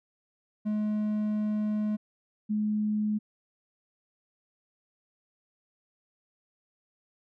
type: tone pair in turn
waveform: triangle / sine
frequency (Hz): 211.9 / 211.9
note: G#3 / G#3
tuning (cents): +35 / +35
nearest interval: unison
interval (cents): 0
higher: neither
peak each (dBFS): -24 / -25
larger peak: first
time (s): 0.65-1.97 / 2.49-3.19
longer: first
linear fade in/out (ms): 20
effects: none